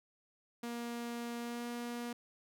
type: tone with pitch glide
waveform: sawtooth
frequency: 236.6 to 239.1 Hz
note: A#3 to A#3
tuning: +26 to +44 cents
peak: -35 dBFS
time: 0.63-2.13 s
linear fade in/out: 5 ms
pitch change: +18 cents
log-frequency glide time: 1.39-1.67 s
effects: none